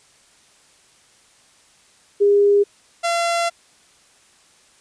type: tone pair in turn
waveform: sine / sawtooth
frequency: 405.9 / 682.6 Hz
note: G#4 / F5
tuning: -40 / -40 cents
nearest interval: major sixth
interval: 900 cents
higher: second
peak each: -11 / -14 dBFS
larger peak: first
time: 2.2-2.64 / 3.03-3.5 s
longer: second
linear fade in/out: 20 ms
effects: white hiss -54 dBFS RMS until 4.8 s + resampled to 22050 Hz